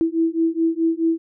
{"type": "beating tone pair", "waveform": "sine", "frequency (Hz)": [326, 330.7], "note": ["E4", "E4"], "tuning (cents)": [-19, 6], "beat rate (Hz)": 4.7, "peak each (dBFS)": -20, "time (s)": [0.01, 1.18], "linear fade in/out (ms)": 0, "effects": []}